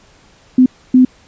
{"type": "tone bursts at uneven times", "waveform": "sine", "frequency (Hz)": 254.8, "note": "C4", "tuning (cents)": -46, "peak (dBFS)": -4, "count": 2, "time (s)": [[0.58, 0.66], [0.94, 1.05]], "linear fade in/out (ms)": 5, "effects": ["pink hiss -48 dBFS RMS until 1.27 s", "resampled to 16000 Hz"]}